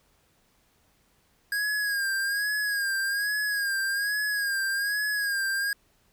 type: tone with vibrato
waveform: square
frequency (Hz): 1636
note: G#6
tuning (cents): -26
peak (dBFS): -26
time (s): 1.52-5.73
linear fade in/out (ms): 2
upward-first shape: sine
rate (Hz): 1.2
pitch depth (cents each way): 60
effects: pink hiss -66 dBFS RMS until 6.12 s